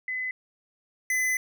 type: tone pair in turn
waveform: sine / square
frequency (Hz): 2020 / 2020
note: B6 / B6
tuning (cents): +39 / +39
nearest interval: unison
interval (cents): 0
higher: neither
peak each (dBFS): -28 / -24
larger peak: second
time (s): 0.08-0.31 / 1.1-1.37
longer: second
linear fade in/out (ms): 2
effects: none